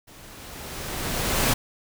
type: noise with level ramp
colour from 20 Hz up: pink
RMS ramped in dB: -48 to -20 dBFS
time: 0.07-1.54 s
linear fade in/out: 10 ms
effects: none